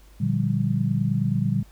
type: chord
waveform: sine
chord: G minor seventh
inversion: first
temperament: just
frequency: 117.6 / 147 / 176.4 / 196 Hz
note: Bb2 / D3 / F3 / G3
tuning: +16 / +2 / +18 / 0 cents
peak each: -25 / -25 / -29 / -25 dBFS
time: 0.2-1.63 s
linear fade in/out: 10 ms
effects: added 50 Hz sine -48 dBFS peak until 1.71 s + pink hiss -57 dBFS RMS until 1.71 s